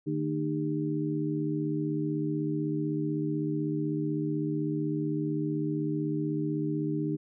harmonic tone with a mistuned harmonic, 75.9 Hz, D#2, 42 cents flat, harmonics 2 / 3 / 4 / 5, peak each -32 / -40 / -30 / -36 dBFS, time 0.06-7.17 s, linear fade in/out 20 ms, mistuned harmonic 5, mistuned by +90 cents, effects none

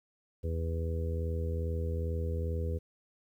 harmonic tone, 82.41 Hz, E2, in tune, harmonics 1 / 2 / 3 / 4 / 5 / 6, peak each -31 / -42 / -46 / -49 / -42 / -41 dBFS, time 0.43-2.79 s, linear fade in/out 20 ms, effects 11-bit

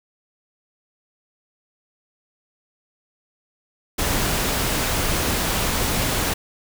pink noise, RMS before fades -22 dBFS, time 3.98-6.34 s, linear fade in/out 10 ms, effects none

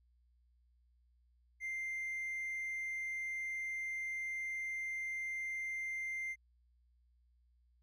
triangle tone, 2093 Hz, C7, in tune, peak -35 dBFS, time 1.6-6.36 s, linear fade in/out 50 ms, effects tanh soft clip ceiling -32 dBFS + added 60 Hz sine -68 dBFS peak until 7.82 s

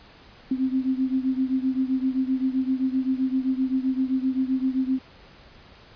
sine beating tone pair, 259.1 / 266.8 Hz, C4 / C4, -17 / +34 cents, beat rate 7.7 Hz, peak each -23 / -26 dBFS, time 0.51-4.99 s, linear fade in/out 5 ms, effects pink hiss -50 dBFS RMS until 5.95 s + resampled to 11025 Hz

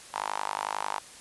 sawtooth tone with high-pass filter, 51.1 Hz, G#1, 27 cents flat, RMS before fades -33 dBFS, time 0.13-1 s, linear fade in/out 20 ms, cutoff 910 Hz, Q 4.9, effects white hiss -48 dBFS RMS until 1.2 s + resampled to 24000 Hz

